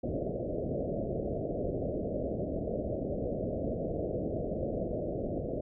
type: low-pass noise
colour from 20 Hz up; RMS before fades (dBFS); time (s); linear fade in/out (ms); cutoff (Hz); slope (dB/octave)
white; -34; 0.03-5.61; 10; 660; 96
effects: none